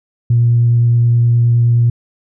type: tone with vibrato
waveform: sine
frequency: 118.5 Hz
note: A#2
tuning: 29 cents sharp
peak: -7 dBFS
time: 0.3-1.9 s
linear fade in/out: 5 ms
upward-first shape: triangle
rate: 9.6 Hz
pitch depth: 9 cents each way
effects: tanh soft clip ceiling -3 dBFS